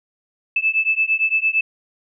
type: beating tone pair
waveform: sine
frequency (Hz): 2620 / 2628.8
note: E7 / E7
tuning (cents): -11 / -5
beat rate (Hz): 8.8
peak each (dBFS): -19 / -19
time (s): 0.56-1.61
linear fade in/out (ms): 5
effects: none